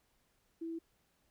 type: tone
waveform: sine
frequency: 329.6 Hz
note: E4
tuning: in tune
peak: -38 dBFS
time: 0.61-0.79 s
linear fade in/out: 10 ms
effects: pink hiss -75 dBFS RMS until 1.3 s